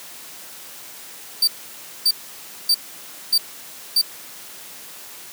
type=tone bursts; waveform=40% pulse; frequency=4635 Hz; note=D8; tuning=24 cents flat; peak=-12 dBFS; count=5; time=1.42-4.015 s; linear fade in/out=5 ms; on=55 ms; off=580 ms; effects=white hiss -39 dBFS RMS until 5.32 s + high-pass 150 Hz 12 dB/octave